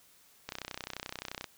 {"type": "click train", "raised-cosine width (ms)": 0.2, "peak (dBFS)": -20, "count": 31, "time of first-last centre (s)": [0.49, 1.442], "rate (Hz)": 31.5, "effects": ["white hiss -62 dBFS RMS until 1.57 s"]}